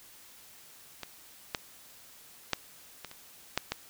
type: clicks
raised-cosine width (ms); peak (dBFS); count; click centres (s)
0.2; -20 / -12 / -9 / -22 / -28 / -9 / -13; 7; 1.033 / 1.548 / 2.533 / 3.047 / 3.114 / 3.576 / 3.72
effects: white hiss -54 dBFS RMS until 3.89 s